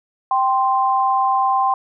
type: tone pair together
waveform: sine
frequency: 783 / 1045.2 Hz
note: G5 / C6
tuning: -2 / -2 cents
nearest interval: perfect fourth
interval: 500 cents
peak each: -17 dBFS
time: 0.31-1.74 s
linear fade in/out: 2 ms
effects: none